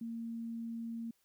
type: tone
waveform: sine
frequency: 230 Hz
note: A#3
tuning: 23 cents flat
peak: -38 dBFS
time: 0.01-1.11 s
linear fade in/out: 5 ms
effects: white hiss -75 dBFS RMS until 1.24 s